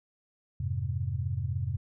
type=chord; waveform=sine; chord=F minor; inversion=none; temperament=equal; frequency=87.31 / 103.83 / 130.81 Hz; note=F2 / Ab2 / C3; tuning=0 / 0 / 0 cents; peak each=-33 dBFS; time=0.6-1.77 s; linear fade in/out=5 ms; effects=none